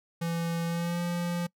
square tone with pitch glide, 168 to 173.62 Hz, E3 to F3, +33 to -10 cents, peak -29 dBFS, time 0.21-1.47 s, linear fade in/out 10 ms, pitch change +57 cents, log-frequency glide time 0.66-1.01 s, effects noise-tail reverb RT60 0.1 s tail -23 dB re dry

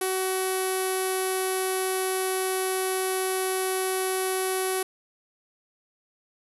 sawtooth tone with low-pass filter, 376.3 Hz, F#4, 29 cents sharp, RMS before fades -27 dBFS, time 0.01-4.83 s, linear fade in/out 5 ms, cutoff 11000 Hz, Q 7.6, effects none

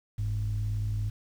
sine tone pair together, 46.42 / 104.2 Hz, F#1 / G#2, +6 / +6 cents, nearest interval octave + major second, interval 1400 cents, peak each -32 / -27 dBFS, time 0.18-1.1 s, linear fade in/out 10 ms, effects tanh soft clip ceiling -23 dBFS + 9-bit

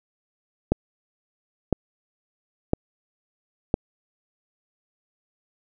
click train, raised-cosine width 2 ms, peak -5 dBFS, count 4, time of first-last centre 0.72-3.741 s, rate 0.993 Hz, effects none

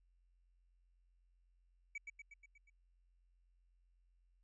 triangle tone with echo, 2281 Hz, C#7, 49 cents sharp, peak -40 dBFS, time 1.95-1.98 s, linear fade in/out 5 ms, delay 120 ms, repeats 6, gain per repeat -4 dB, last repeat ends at 2.7 s, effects added 44 Hz sine -70 dBFS peak until 4.43 s + resampled to 22050 Hz

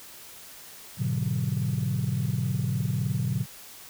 sine chord, G# half-diminished seventh, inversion none, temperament equal, 103.83 / 123.47 / 146.83 / 185 Hz, G#2 / B2 / D3 / F#3, 0 / 0 / 0 / 0 cents, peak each -31 / -27 / -29 / -31 dBFS, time 0.97-3.46 s, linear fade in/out 50 ms, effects tanh soft clip ceiling -18 dBFS + white hiss -46 dBFS RMS until 3.89 s

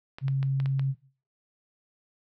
clicks, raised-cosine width 0.3 ms, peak -24 dBFS, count 6, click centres 0.185 / 0.282 / 0.429 / 0.601 / 0.659 / 0.795 s
sine tone, 135.5 Hz, C#3, 39 cents flat, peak -23 dBFS, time 0.21-0.95 s, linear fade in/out 50 ms
effects noise-tail reverb RT60 0.4 s tail -17 dB re dry

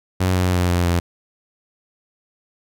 sawtooth tone with pitch steps, 92.5 / 90.96 / 89.45 / 87.97 / 86.51 Hz, F#2 / F#2 / F2 / F2 / F2, 0 / -29 / +42 / +13 / -16 cents, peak -12 dBFS, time 0.2-1 s, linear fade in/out 10 ms, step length 160 ms, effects none

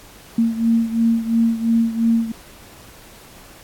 sine beating tone pair, 228.2 / 231.1 Hz, A#3 / A#3, -37 / -15 cents, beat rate 2.9 Hz, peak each -16 / -20 dBFS, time 0.38-2.32 s, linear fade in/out 5 ms, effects pink hiss -44 dBFS RMS until 3.63 s + AAC 64 kbps

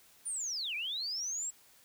sine linear two-way sweep, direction down then up, 9530 to 2299 to 7780 Hz, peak -34 dBFS, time 0.25-1.51 s, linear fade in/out 20 ms, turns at 0.75 s, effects white hiss -62 dBFS RMS until 1.84 s

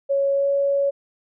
sine tone with pitch glide, 554.4 to 559.2 Hz, C#5 to C#5, 0 to +15 cents, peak -17 dBFS, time 0.09-0.91 s, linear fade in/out 20 ms, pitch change +15 cents, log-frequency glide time 0.33-0.48 s, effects none

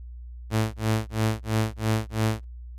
sawtooth tone with tremolo, 110 Hz, A2, in tune, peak -16 dBFS, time 0.5-2.45 s, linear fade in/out 50 ms, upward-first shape sine, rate 3 Hz, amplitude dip 100%, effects added 60 Hz sine -37 dBFS peak until 2.78 s + resampled to 32000 Hz

